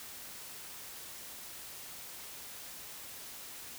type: silence
effects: white hiss -47 dBFS RMS until 3.78 s